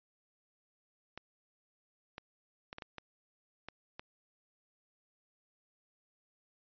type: clicks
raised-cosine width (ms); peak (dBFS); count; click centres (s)
0.3; -27; 8; 1.176 / 2.181 / 2.729 / 2.784 / 2.822 / 2.983 / 3.686 / 3.995
effects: resampled to 11025 Hz